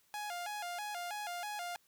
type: tone with vibrato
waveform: sawtooth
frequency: 766 Hz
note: G5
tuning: 40 cents flat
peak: -35 dBFS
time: 0.14-1.76 s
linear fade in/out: 0 ms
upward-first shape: square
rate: 3.1 Hz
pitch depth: 150 cents each way
effects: white hiss -71 dBFS RMS until 1.87 s